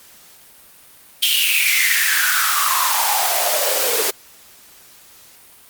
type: noise with high-pass filter sweep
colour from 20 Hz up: white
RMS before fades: -17 dBFS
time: 1.22-4.11 s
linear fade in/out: 10 ms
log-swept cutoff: 3200 to 410 Hz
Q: 7.8
effects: white hiss -46 dBFS RMS until 5.69 s + Opus 48 kbps